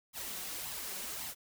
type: noise with flanger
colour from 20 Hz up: white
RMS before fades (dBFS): -41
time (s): 0.13-1.35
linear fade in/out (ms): 50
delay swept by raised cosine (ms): 0.97 to 5.47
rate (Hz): 1.8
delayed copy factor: +0.65
effects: none